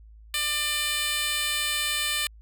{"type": "tone with high-pass filter", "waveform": "10% pulse", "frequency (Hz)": 597, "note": "D5", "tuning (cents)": 28, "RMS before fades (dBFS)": -27, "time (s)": [0.34, 2.27], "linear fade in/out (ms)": 2, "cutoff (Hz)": 2200, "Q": 0.62, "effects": ["added 54 Hz sine -46 dBFS peak until 2.41 s"]}